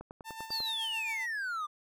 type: click train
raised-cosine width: 1 ms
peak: -30 dBFS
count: 7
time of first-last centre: 0.01-0.604 s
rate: 10.1 Hz
type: tone with tremolo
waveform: sawtooth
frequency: 893 Hz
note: A5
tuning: 25 cents sharp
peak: -35 dBFS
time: 0.24-1.27 s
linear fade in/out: 50 ms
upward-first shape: sine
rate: 7.2 Hz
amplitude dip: 55%
type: exponential sweep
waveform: triangle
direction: down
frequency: 4745 to 1177 Hz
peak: -31 dBFS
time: 0.5-1.67 s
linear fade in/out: 20 ms
effects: none